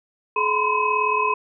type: tone cluster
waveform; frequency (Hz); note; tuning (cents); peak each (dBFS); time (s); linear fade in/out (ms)
sine; 427 / 995 / 1033 / 2556; G#4 / B5 / C6 / D#7; +48 / +13 / -22 / +46; -26 / -24 / -21 / -25; 0.36-1.34; 5
effects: none